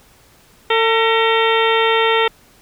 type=harmonic tone with a mistuned harmonic; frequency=450 Hz; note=A4; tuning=39 cents sharp; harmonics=1 / 2 / 3 / 4 / 5 / 6 / 7 / 8; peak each=-16 / -19 / -21 / -22 / -23 / -24 / -24 / -25 dBFS; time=0.7-2.28 s; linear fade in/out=5 ms; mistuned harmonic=4; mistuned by=+80 cents; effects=pink hiss -50 dBFS RMS until 2.61 s